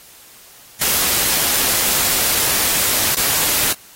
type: noise with dropouts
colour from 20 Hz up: white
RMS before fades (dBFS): -17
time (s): 0.81-3.73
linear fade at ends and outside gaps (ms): 5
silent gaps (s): 3.15-3.167
effects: white hiss -44 dBFS RMS until 3.95 s + AAC 48 kbps